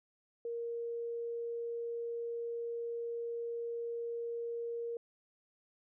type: tone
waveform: sine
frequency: 467.9 Hz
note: A#4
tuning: 6 cents sharp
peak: -36 dBFS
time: 0.45-4.97 s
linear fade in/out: 2 ms
effects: none